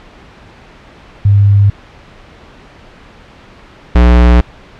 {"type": "tone pair in turn", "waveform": ["sine", "square"], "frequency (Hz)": [100.8, 59.94], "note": ["G2", "A#1"], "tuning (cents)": [49, 49], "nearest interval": "major sixth", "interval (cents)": 900, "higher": "first", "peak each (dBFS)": -4, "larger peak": "neither", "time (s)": [[1.25, 1.7], [3.95, 4.41]], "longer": "second", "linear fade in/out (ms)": 5, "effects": ["pink hiss -38 dBFS RMS until 4.79 s", "low-pass 3000 Hz 12 dB/octave"]}